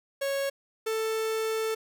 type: tone pair in turn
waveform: 45% pulse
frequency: 552 / 442.3 Hz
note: C#5 / A4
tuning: -7 / +9 cents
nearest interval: major third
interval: 384 cents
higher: first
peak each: -27 dBFS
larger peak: neither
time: 0.21-0.5 / 0.86-1.75 s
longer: second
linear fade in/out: 10 ms
effects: none